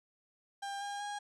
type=tone with pitch steps; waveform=35% pulse; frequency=798 / 809.1 / 820.4 Hz; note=G5 / G#5 / G#5; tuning=+31 / -45 / -21 cents; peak=-36 dBFS; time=0.62-1.19 s; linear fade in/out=10 ms; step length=190 ms; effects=resampled to 22050 Hz